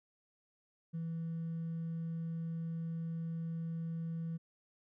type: tone with hard clipping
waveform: triangle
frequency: 164.81 Hz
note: E3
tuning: in tune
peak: -36 dBFS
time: 0.93-4.38 s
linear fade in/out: 20 ms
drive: 2 dB
effects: none